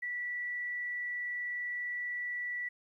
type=tone with frequency modulation; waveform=sine; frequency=1956 Hz; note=B6; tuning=17 cents flat; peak=-34 dBFS; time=0.02-2.69 s; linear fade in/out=10 ms; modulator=40.7 Hz; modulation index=0.21; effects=12-bit

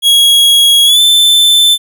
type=tone with pitch glide; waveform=45% pulse; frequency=3315 to 3532 Hz; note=G#7 to A7; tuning=-4 to +6 cents; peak=-4 dBFS; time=0.02-1.78 s; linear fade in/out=50 ms; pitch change=+110 cents; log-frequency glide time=0.85-1 s; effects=none

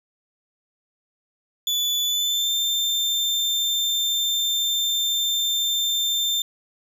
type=tone with pitch glide; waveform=35% pulse; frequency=3468 to 3582 Hz; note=A7 to A7; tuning=-26 to +30 cents; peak=-19 dBFS; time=1.67-6.42 s; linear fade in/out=2 ms; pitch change=+56 cents; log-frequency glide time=2.04-2.52 s; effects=none

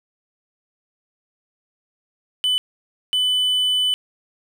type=tone bursts at uneven times; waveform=triangle; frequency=3000 Hz; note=F#7; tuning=23 cents sharp; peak=-15 dBFS; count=2; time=2.44-2.58 / 3.13-3.94 s; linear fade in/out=0 ms; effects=none

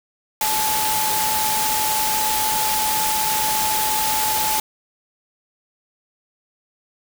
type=tone in noise; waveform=sine; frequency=865 Hz; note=A5; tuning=30 cents flat; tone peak=-22 dBFS; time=0.41-4.6 s; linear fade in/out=2 ms; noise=white; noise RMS=-22 dBFS; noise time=0.41-4.6 s; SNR=-3 dB; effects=none

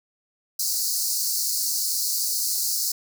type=high-pass noise; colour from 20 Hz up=pink; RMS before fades=-25 dBFS; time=0.59-2.92 s; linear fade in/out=5 ms; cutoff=4300 Hz; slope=96 dB/octave; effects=none

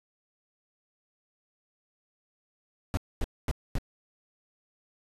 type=noise bursts; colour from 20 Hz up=brown; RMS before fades=-27 dBFS; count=4; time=2.94-3.784 s; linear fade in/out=0 ms; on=31 ms; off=240 ms; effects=resampled to 32000 Hz

